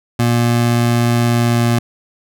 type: tone with pitch glide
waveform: 25% pulse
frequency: 118.9 to 118.22 Hz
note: A#2 to A#2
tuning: +35 to +25 cents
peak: -8 dBFS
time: 0.19-1.79 s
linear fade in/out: 5 ms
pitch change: -10 cents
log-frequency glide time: 1.25-1.6 s
effects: none